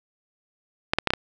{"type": "clicks", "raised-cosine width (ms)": 0.3, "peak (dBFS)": -4, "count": 5, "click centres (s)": [0.935, 0.986, 1.073, 1.105, 1.136], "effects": []}